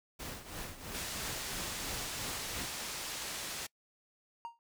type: noise with tremolo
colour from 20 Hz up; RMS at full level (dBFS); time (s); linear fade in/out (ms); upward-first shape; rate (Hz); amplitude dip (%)
pink; -41; 0.19-2.66; 10; triangle; 3; 75
type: low-pass noise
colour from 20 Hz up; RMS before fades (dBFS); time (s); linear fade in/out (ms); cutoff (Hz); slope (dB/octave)
white; -41; 0.94-3.67; 10; 8100; 12
type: tone with exponential decay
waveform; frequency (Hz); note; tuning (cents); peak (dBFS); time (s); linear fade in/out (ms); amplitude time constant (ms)
triangle; 932.3; A#5; 0; -34; 4.45-4.59; 0; 29
effects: noise-tail reverb RT60 0.1 s tail -24 dB re dry